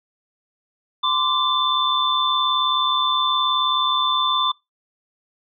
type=tone cluster; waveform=sine; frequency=1032 / 1171 / 3535 Hz; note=C6 / D6 / A7; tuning=-24 / -5 / +7 cents; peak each=-22 / -23 / -20 dBFS; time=1.03-4.52 s; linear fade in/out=10 ms; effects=noise-tail reverb RT60 0.2 s tail -23 dB re dry

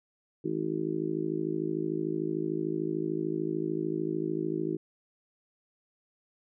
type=harmonic tone; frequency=53.4 Hz; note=G#1; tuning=49 cents sharp; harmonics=3 / 4 / 5 / 6 / 7 / 8; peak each=-37 / -41 / -42 / -32 / -33 / -41 dBFS; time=0.44-4.77 s; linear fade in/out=10 ms; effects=none

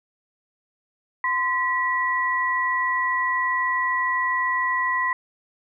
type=tone pair together; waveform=sine; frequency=1028 / 1940.6 Hz; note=C6 / B6; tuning=-31 / -31 cents; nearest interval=major seventh; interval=1100 cents; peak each=-23 dBFS; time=1.24-5.13 s; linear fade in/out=2 ms; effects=none

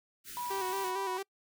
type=band-stop noise; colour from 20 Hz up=white; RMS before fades=-45 dBFS; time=0.24-0.93 s; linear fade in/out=50 ms; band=420 to 1300 Hz; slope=96 dB/octave
type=tone with pitch glide; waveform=sine; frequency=975 to 981.8 Hz; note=B5 to B5; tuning=-23 to -10 cents; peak=-35 dBFS; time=0.37-1.17 s; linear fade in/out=0 ms; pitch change=+13 cents; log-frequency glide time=0.53-0.88 s
type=tone with vibrato; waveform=sawtooth; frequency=380 Hz; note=F#4; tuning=46 cents sharp; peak=-31 dBFS; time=0.5-1.23 s; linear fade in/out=10 ms; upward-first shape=square; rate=4.4 Hz; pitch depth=46 cents each way
effects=noise-tail reverb RT60 0.1 s tail -26 dB re dry

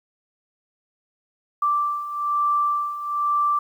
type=beating tone pair; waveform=sine; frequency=1172 / 1173.1 Hz; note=D6 / D6; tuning=-4 / -2 cents; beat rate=1.1 Hz; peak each=-26 / -21 dBFS; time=1.62-3.59 s; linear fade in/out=5 ms; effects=9-bit

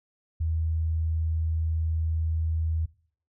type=tone; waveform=sine; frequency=80.5 Hz; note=E2; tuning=41 cents flat; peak=-24 dBFS; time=0.4-2.86 s; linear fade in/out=10 ms; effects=noise-tail reverb RT60 0.5 s tail -20 dB re dry

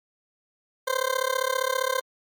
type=tone with amplitude modulation; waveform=20% pulse; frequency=520 Hz; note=C5; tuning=11 cents flat; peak=-15 dBFS; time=0.87-2.01 s; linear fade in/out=10 ms; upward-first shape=sine; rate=35.1 Hz; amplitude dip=95%; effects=Opus 48 kbps

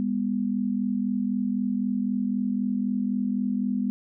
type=tone pair together; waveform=sine; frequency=203 / 246.9 Hz; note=G#3 / B3; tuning=-39 / 0 cents; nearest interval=minor third; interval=339 cents; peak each=-26 dBFS; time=0-3.9 s; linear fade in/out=0 ms; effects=none

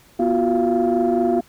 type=tone cluster; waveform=sine; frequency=244 / 344 / 368.4 / 689 Hz; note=B3 / F4 / F#4 / F5; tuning=-21 / -26 / -7 / -24 cents; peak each=-20 dBFS; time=0.19-1.41 s; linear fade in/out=10 ms; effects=tanh soft clip ceiling -10 dBFS + pink hiss -52 dBFS RMS until 1.48 s

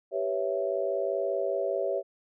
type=chord; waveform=sine; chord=C# half-diminished seventh; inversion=second; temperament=equal; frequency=392 / 493.9 / 554.4 / 659.3 Hz; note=G4 / B4 / C#5 / E5; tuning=0 / 0 / 0 / 0 cents; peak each=-32 / -35 / -30 / -32 dBFS; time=0.11-2.03 s; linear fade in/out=50 ms; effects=none

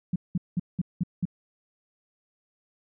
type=tone bursts; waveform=sine; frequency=177.4 Hz; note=F3; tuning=27 cents sharp; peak=-22 dBFS; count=6; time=0.13-1.254 s; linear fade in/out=5 ms; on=29 ms; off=190 ms; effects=none

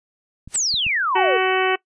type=clicks; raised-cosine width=5 ms; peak=-25 / -26 / -23 dBFS; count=3; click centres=0.476 / 0.741 / 0.866 s
type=noise with exponential growth; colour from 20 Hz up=white; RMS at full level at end=-26 dBFS; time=0.48-0.56 s; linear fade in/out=0 ms; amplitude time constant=16 ms
type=exponential sweep; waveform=sine; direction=down; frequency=8372 to 426.8 Hz; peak=-18 dBFS; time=0.54-1.38 s; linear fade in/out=10 ms
type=harmonic tone; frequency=375.4 Hz; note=F#4; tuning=25 cents sharp; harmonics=1 / 2 / 3 / 4 / 5 / 6 / 7 / 8; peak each=-20 / -23 / -25 / -26 / -27 / -28 / -28 / -29 dBFS; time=1.15-1.76 s; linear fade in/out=10 ms
effects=noise-tail reverb RT60 0.1 s tail -21 dB re dry + resampled to 22050 Hz

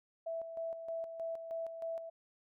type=tone with tremolo; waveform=sine; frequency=659.3 Hz; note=E5; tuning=in tune; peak=-36 dBFS; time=0.26-2.1 s; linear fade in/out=10 ms; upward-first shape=square; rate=3.2 Hz; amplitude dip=55%; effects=none

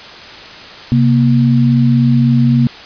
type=tone pair together; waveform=sine; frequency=132.32 / 236 Hz; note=C3 / A#3; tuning=+20 / +22 cents; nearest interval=minor seventh; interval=1002 cents; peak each=-10 dBFS; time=0.92-2.67 s; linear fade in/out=0 ms; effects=white hiss -32 dBFS RMS until 2.85 s + resampled to 11025 Hz

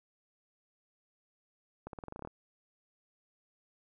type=accelerating click train; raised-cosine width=1 ms; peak=-28 dBFS; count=11; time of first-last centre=1.87-2.274 s; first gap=62 ms; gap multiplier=0.9; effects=none

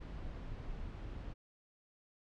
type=noise; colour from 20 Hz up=brown; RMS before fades=-44 dBFS; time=0-1.34 s; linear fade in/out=20 ms; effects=low-pass 4000 Hz 12 dB/octave

